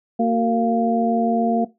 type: tone cluster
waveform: sine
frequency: 229.7 / 372.9 / 460 / 695 Hz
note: A#3 / F#4 / A#4 / F5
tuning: -25 / +14 / -23 / -9 cents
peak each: -18 / -27 / -24 / -21 dBFS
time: 0.19-1.65 s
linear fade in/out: 10 ms
effects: noise-tail reverb RT60 0.2 s tail -17 dB re dry